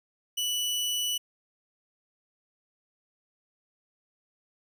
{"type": "tone", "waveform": "sawtooth", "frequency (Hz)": 2960, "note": "F#7", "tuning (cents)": 0, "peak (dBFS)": -24, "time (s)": [0.37, 1.18], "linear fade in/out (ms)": 10, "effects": []}